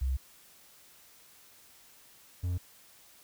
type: tone pair in turn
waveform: sine / triangle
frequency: 65.5 / 88.93 Hz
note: C2 / F2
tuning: +2 / +32 cents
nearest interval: perfect fourth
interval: 530 cents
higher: second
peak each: -27 / -27 dBFS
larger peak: neither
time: 0.01-0.17 / 2.43-2.58 s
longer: first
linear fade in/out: 10 ms
effects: white hiss -58 dBFS RMS until 3.23 s